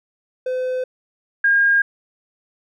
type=tone pair in turn; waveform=triangle / sine; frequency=510 / 1619.1 Hz; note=C5 / G#6; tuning=-44 / -44 cents; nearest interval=octave + minor sixth; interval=2000 cents; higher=second; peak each=-18 / -12 dBFS; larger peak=second; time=0.46-0.84 / 1.44-1.82 s; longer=neither; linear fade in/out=5 ms; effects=none